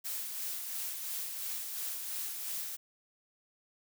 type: noise with tremolo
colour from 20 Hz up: blue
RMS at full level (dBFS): -37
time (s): 0.04-2.77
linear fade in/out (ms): 20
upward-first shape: sine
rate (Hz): 2.9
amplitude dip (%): 35
effects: none